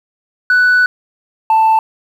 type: tone pair in turn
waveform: sine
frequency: 1487 / 884.2 Hz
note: F#6 / A5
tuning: +8 / +8 cents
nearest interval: major sixth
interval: 900 cents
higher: first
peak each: -5 dBFS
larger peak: neither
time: 0.5-0.86 / 1.5-1.79 s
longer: first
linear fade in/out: 2 ms
effects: tanh soft clip ceiling -6 dBFS + 7-bit